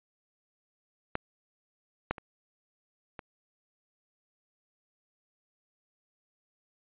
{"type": "clicks", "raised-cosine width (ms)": 0.5, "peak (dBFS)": [-14, -13, -27, -25], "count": 4, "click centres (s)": [1.154, 2.11, 2.182, 3.192], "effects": ["resampled to 8000 Hz"]}